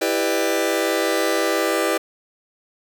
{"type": "chord", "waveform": "sawtooth", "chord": "E minor seventh", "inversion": "none", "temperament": "just", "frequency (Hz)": [329.6, 395.6, 494.4, 593.3], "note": ["E4", "G4", "B4", "D5"], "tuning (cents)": [0, 16, 2, 18], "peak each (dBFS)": -20, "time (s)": [0.01, 1.98], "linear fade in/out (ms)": 10, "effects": []}